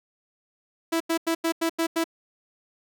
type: tone bursts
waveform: sawtooth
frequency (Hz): 329.6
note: E4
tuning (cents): 0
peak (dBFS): -18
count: 7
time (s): 0.92-2.042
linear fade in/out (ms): 10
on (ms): 84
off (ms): 89
effects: none